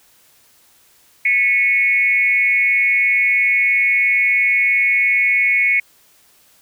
sine tone with frequency modulation, 2203 Hz, C#7, 11 cents flat, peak -12 dBFS, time 1.25-5.8 s, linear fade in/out 5 ms, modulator 237 Hz, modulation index 0.65, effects white hiss -53 dBFS RMS until 6.61 s

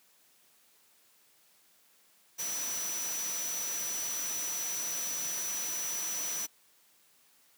sine tone in noise, 5920 Hz, F#8, in tune, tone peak -34 dBFS, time 2.38-6.47 s, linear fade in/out 20 ms, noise white, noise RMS -39 dBFS, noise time 2.38-6.47 s, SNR +2 dB, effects white hiss -65 dBFS RMS until 7.57 s + high-pass 150 Hz 12 dB/octave

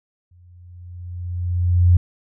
sine tone with exponential growth, 88.4 Hz, F2, 22 cents sharp, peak -8 dBFS, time 0.31-1.97 s, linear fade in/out 5 ms, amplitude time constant 360 ms, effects none

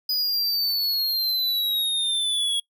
square exponential sweep, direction down, 4978 to 3322 Hz, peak -22 dBFS, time 0.09-2.6 s, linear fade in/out 5 ms, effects noise-tail reverb RT60 0.1 s tail -22 dB re dry

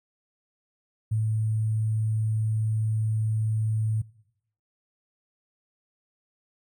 sine tone with sample-and-hold, 109.4 Hz, A2, 9 cents flat, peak -22 dBFS, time 1.11-4.02 s, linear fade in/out 10 ms, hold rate 8820 Hz, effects noise-tail reverb RT60 0.8 s tail -22 dB re dry

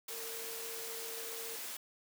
sine tone in noise, 456 Hz, A#4, 38 cents flat, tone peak -47 dBFS, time 0.1-1.56 s, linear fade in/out 5 ms, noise white, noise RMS -43 dBFS, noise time 0.08-1.77 s, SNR -7 dB, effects high-pass 300 Hz 12 dB/octave

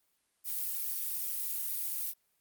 violet noise, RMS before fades -35 dBFS, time 0.44-2.14 s, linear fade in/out 50 ms, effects white hiss -75 dBFS RMS until 2.4 s + Opus 32 kbps

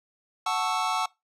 square chord, F# minor seventh, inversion none, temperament equal, 740 / 880 / 1108.7 / 1318.5 Hz, F#5 / A5 / C#6 / E6, 0 / 0 / 0 / 0 cents, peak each -31 dBFS, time 0.46-1.06 s, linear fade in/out 5 ms, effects noise-tail reverb RT60 0.2 s tail -22 dB re dry + low-pass 8000 Hz 12 dB/octave

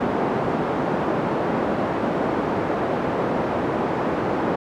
pink band-pass noise, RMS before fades -23 dBFS, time 0-4.56 s, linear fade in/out 10 ms, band 220 to 940 Hz, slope 12 dB/octave, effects none

